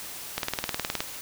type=click train; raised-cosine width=0.2 ms; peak=-9 dBFS; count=13; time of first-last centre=0.38-1.005 s; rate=19.2 Hz; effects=white hiss -39 dBFS RMS until 1.21 s